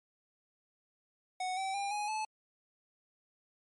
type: tone with pitch steps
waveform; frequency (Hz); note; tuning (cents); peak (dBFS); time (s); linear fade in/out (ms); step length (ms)
square; 740 / 769.6 / 800.5 / 832.5 / 865.9; F#5 / G5 / G5 / G#5 / A5; 0 / -32 / +36 / +4 / -28; -34; 1.4-2.25; 5; 170
effects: MP3 48 kbps